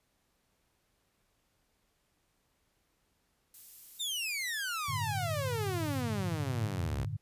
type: noise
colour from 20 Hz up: violet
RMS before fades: -49 dBFS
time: 3.54-6.01 s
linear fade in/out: 2 ms
type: exponential sweep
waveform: sawtooth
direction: down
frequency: 3729 to 61.74 Hz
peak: -30 dBFS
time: 3.99-7.06 s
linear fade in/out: 20 ms
type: chord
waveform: sine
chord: G suspended second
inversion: none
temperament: equal with one note detuned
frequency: 96.32 / 110 / 146.83 Hz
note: G2 / A2 / D3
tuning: -30 / 0 / 0 cents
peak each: -39 / -37 / -39 dBFS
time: 4.88-7.17 s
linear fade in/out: 10 ms
effects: pink hiss -75 dBFS RMS until 7.21 s + resampled to 32000 Hz